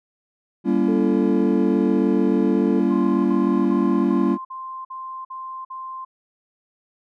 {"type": "chord", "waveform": "triangle", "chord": "G diminished seventh", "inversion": "none", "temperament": "just", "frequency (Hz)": [196, 235.2, 282.2, 338.7], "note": ["G3", "Bb3", "Db4", "Fb4"], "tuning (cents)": [0, 16, 31, 47], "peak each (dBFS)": -20, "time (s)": [0.64, 4.38], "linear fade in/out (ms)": 50}
{"type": "tone with vibrato", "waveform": "sine", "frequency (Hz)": 440, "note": "A4", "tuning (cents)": 0, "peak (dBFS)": -25, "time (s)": [0.88, 2.8], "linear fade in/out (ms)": 5, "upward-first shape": "triangle", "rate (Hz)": 15, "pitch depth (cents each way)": 11}
{"type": "tone bursts", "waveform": "sine", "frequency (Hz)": 1046.5, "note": "C6", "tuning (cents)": 0, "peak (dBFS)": -30, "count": 8, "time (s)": [2.9, 6.05], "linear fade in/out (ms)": 10, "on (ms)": 350, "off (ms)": 50}
{"effects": []}